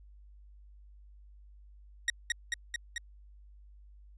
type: tone with echo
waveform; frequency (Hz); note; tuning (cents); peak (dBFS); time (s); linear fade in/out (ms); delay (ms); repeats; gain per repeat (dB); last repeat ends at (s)
sawtooth; 1886; A#6; +20; -22; 2.08-2.1; 2; 220; 4; -2; 2.98
effects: added 50 Hz sine -52 dBFS peak until 4.17 s + resampled to 22050 Hz